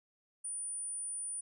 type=tone; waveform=sine; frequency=9410 Hz; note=D9; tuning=2 cents sharp; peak=-37 dBFS; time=0.44-1.41 s; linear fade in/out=10 ms; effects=none